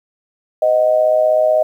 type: tone with amplitude modulation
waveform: sine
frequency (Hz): 624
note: D#5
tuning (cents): +5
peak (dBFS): -7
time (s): 0.62-1.63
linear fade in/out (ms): 5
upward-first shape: sine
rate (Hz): 116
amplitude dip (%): 70
effects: 8-bit